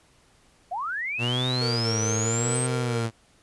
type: linear sweep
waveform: sine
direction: up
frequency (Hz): 655 to 8560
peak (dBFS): -27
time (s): 0.71-2.67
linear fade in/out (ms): 10
type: tone with vibrato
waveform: sawtooth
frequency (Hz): 117.2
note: A#2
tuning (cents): +10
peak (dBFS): -21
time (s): 1.18-3.11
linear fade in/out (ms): 50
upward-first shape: sine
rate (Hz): 0.83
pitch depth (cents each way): 140
type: tone with tremolo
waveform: square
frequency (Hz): 461.4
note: A#4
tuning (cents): -18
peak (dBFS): -30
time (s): 1.61-3.06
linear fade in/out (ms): 5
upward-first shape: triangle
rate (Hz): 4.6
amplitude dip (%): 45
effects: pink hiss -60 dBFS RMS until 3.42 s + resampled to 24000 Hz